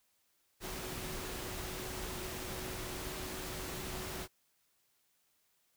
sine tone in noise, 370 Hz, F#4, in tune, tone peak -48 dBFS, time 0.6-4.28 s, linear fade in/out 50 ms, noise pink, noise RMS -42 dBFS, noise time 0.6-4.28 s, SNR -9 dB, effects white hiss -75 dBFS RMS until 5.76 s

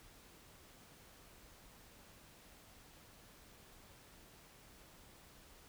silence, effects pink hiss -61 dBFS RMS until 5.68 s

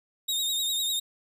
sawtooth tone with vibrato, 3729 Hz, A#7, in tune, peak -23 dBFS, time 0.28-1 s, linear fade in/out 10 ms, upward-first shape triangle, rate 10 Hz, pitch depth 65 cents each way, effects none

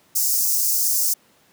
white high-pass noise, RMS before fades -20 dBFS, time 0.15-1.14 s, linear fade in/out 10 ms, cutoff 5100 Hz, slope 48 dB/octave, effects pink hiss -57 dBFS RMS until 1.52 s + high-pass 150 Hz 12 dB/octave

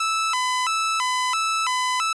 sawtooth tone with vibrato, 1150 Hz, D6, 37 cents flat, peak -17 dBFS, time 0-2.13 s, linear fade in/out 5 ms, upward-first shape square, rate 1.5 Hz, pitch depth 230 cents each way, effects resampled to 22050 Hz

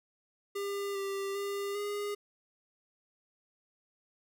square tone with pitch steps, 400.7 / 393.7 / 400.8 / 410.5 Hz, G4 / G4 / G4 / G#4, +38 / +8 / +38 / -20 cents, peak -34 dBFS, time 0.55-2.15 s, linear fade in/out 10 ms, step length 400 ms, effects none

